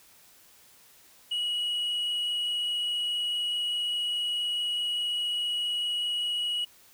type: tone with frequency modulation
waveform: sine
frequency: 2914 Hz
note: F#7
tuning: 27 cents flat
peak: -24 dBFS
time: 1.31-6.65 s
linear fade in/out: 10 ms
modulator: 24.8 Hz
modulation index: 0.8
effects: tanh soft clip ceiling -26 dBFS + white hiss -57 dBFS RMS until 6.93 s